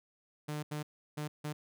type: tone bursts at uneven times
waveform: sawtooth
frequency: 150 Hz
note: D3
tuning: 37 cents sharp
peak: -32 dBFS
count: 4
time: 0.48-0.63 / 0.71-0.83 / 1.17-1.28 / 1.44-1.53 s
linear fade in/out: 10 ms
effects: none